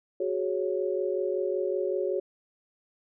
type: chord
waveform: sine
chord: F# suspended second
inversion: none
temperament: equal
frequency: 370 / 415.3 / 554.4 Hz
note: F#4 / G#4 / C#5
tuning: 0 / 0 / 0 cents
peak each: -29 / -31 / -31 dBFS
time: 0.2-2.2 s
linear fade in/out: 5 ms
effects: none